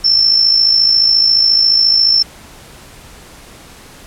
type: tone with amplitude modulation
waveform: sine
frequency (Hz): 5360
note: E8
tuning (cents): +28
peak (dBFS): -5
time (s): 0.04-2.23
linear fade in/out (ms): 10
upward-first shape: sine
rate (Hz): 54.3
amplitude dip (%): 55
effects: pink hiss -38 dBFS RMS until 4.06 s + low-pass 12000 Hz 12 dB/octave